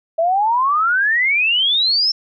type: exponential sweep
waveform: sine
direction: up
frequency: 641 to 5420 Hz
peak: -13 dBFS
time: 0.18-2.12 s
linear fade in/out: 10 ms
effects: none